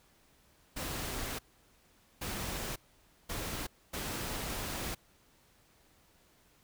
pink noise bursts at uneven times, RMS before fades -38 dBFS, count 4, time 0.76-1.39 / 2.21-2.76 / 3.29-3.67 / 3.93-4.95 s, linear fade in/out 10 ms, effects pink hiss -66 dBFS RMS until 6.63 s

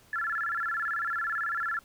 sine tone with vibrato, 1534 Hz, G6, 38 cents flat, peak -28 dBFS, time 0.13-1.79 s, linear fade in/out 2 ms, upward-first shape square, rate 18 Hz, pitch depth 200 cents each way, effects pink hiss -59 dBFS RMS until 1.84 s

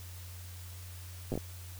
slowing click train, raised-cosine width 2 ms, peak -21 dBFS, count 5, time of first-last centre 1.32-1.376 s, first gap 8 ms, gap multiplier 1.39, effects added 90 Hz sine -44 dBFS peak until 1.79 s + white hiss -52 dBFS RMS until 1.79 s

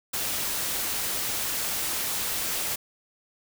white noise, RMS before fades -29 dBFS, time 0.13-2.76 s, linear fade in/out 10 ms, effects none

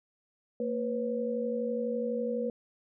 sine tone cluster, 229.6 / 489 / 541 Hz, A#3 / B4 / C#5, -26 / -17 / -42 cents, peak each -34 / -31 / -38 dBFS, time 0.6-2.5 s, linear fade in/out 2 ms, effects none

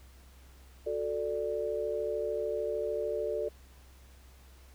sine chord, D major, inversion first, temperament just, 367.1 / 440.5 / 587.3 Hz, F#4 / A4 / D5, -14 / +2 / 0 cents, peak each -38 / -33 / -34 dBFS, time 0.86-3.49 s, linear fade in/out 10 ms, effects added 65 Hz sine -53 dBFS peak until 4.74 s + pink hiss -61 dBFS RMS until 4.74 s

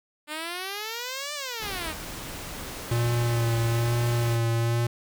5% pulse exponential two-way sweep, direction up then down, 295.9 to 600 to 295.9 Hz, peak -20 dBFS, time 0.27-1.95 s, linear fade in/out 50 ms, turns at 1.34 s
pink noise, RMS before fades -37 dBFS, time 1.59-4.39 s, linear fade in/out 50 ms
square tone with vibrato, 117.3 Hz, A#2, 11 cents sharp, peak -23 dBFS, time 2.91-4.87 s, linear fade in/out 5 ms, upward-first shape sine, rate 1.1 Hz, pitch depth 26 cents each way
effects none

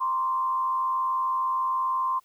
sine tone with frequency modulation, 1046.5 Hz, C6, in tune, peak -23 dBFS, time 0-2.2 s, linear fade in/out 20 ms, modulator 93.1 Hz, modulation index 0.53, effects white hiss -65 dBFS RMS until 2.24 s

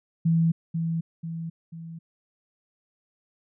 sine tone with echo, 164.81 Hz, E3, in tune, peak -18 dBFS, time 0.25-0.52 s, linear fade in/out 10 ms, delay 490 ms, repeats 3, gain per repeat -6 dB, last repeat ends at 1.99 s, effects none

